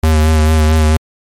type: tone with vibrato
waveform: square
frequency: 78.1 Hz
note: D#2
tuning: 7 cents sharp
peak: -8 dBFS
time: 0.03-0.97 s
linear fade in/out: 5 ms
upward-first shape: sine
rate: 4.5 Hz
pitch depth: 28 cents each way
effects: MP3 64 kbps